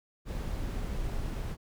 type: noise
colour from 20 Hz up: brown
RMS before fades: -34 dBFS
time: 0.25-1.57 s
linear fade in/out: 50 ms
effects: none